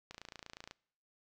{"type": "click train", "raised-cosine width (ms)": 0.2, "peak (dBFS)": -29, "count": 18, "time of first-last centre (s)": [0.11, 0.711], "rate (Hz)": 28.3, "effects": ["noise-tail reverb RT60 0.7 s tail -26 dB re dry"]}